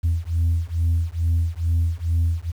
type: beating tone pair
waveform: sine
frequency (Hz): 82.41 / 84.71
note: E2 / E2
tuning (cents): 0 / +48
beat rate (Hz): 2.3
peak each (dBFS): -20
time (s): 0.03-2.52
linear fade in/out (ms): 20
effects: tanh soft clip ceiling -14 dBFS + 8-bit